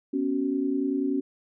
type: chord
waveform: sine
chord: B suspended second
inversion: none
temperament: equal with one note detuned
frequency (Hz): 246.9 / 277.2 / 374.7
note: B3 / C#4 / F#4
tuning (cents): 0 / 0 / +22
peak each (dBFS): -31 / -25 / -31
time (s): 0.13-1.21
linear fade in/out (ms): 10
effects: none